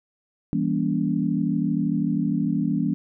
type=chord; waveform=sine; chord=E diminished seventh; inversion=none; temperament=just; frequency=164.81 / 197.78 / 237.3 / 284.8 Hz; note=E3 / G3 / Bb3 / Db4; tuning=0 / +16 / +31 / +47 cents; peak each=-26 dBFS; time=0.53-2.94 s; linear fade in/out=0 ms; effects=none